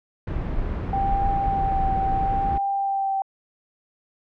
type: noise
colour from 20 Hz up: brown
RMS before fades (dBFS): -26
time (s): 0.27-2.58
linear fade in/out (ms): 5
type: tone with vibrato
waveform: sine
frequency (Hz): 784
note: G5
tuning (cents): 0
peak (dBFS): -21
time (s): 0.93-3.22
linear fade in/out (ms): 2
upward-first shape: sine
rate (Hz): 0.73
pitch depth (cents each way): 18
effects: low-pass 2000 Hz 12 dB/octave